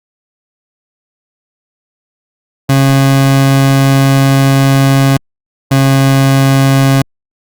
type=tone pair in turn; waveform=30% pulse; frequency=136.2 / 135.66 Hz; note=C#3 / C#3; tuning=-30 / -37 cents; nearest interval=unison; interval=7 cents; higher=first; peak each=-3 dBFS; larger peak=neither; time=2.69-5.17 / 5.71-7.02 s; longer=first; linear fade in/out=5 ms; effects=Opus 48 kbps